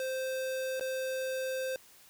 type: tone with dropouts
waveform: square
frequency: 522 Hz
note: C5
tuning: 4 cents flat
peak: -33 dBFS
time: 0-1.76 s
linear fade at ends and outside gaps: 1 ms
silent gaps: 0.797-0.809 s
effects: white hiss -58 dBFS RMS until 2.09 s